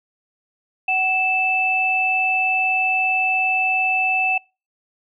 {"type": "tone pair together", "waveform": "sine", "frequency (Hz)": [752.9, 2637], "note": ["F#5", "E7"], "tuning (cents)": [30, 0], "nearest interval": "octave + minor seventh", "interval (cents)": 2170, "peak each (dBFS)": [-22, -18], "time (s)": [0.88, 4.38], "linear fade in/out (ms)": 5, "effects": ["noise-tail reverb RT60 0.3 s tail -26 dB re dry"]}